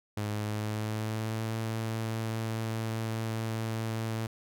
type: tone with pitch glide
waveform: sawtooth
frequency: 105 to 111.89 Hz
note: G#2 to A2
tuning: +19 to +29 cents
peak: -27 dBFS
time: 0.17-4.27 s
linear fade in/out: 5 ms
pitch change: +110 cents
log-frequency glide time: 0.28-1.52 s
effects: none